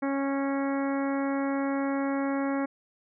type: harmonic tone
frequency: 275.6 Hz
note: C#4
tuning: 10 cents flat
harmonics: 1 / 2 / 3 / 4 / 5 / 6 / 7 / 8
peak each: -27 / -33 / -37 / -39 / -41 / -43 / -44 / -45 dBFS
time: 0.02-2.66 s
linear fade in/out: 10 ms
effects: none